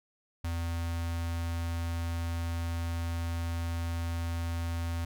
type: tone with notch filter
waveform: square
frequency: 84 Hz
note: E2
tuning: 33 cents sharp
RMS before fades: -33 dBFS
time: 0.44-5.05 s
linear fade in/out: 5 ms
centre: 390 Hz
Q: 1.4
effects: none